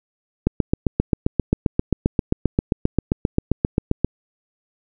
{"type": "click train", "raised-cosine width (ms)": 3, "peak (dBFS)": -3, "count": 28, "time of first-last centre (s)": [0.47, 4.046], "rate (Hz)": 7.55, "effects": []}